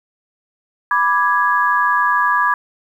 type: chord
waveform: sine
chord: G# diminished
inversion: first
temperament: equal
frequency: 987.8 / 1174.7 / 1661.2 Hz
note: B5 / D6 / G#6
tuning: 0 / 0 / 0 cents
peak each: -17 dBFS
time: 0.91-2.54 s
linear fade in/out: 2 ms
effects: 8-bit